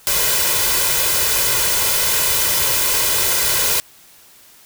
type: noise with comb filter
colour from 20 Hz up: white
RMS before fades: -17 dBFS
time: 0.07-3.8 s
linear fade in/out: 0 ms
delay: 2 ms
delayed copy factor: +0.65
effects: white hiss -47 dBFS RMS until 4.65 s